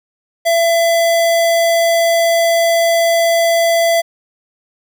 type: tone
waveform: square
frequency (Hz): 671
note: E5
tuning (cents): +31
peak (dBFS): -11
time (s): 0.45-4.02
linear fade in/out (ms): 20
effects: none